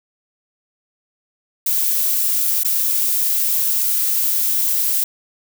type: noise with dropouts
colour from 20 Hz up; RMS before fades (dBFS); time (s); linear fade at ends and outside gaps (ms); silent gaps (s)
violet; -18; 1.66-5.04; 5; 2.635-2.646
effects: none